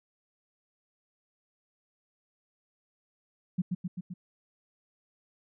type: tone with echo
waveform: sine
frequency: 180.4 Hz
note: F#3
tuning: 44 cents flat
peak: -24 dBFS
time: 3.58-3.62 s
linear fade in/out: 10 ms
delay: 130 ms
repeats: 4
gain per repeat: -3 dB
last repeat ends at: 4.14 s
effects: none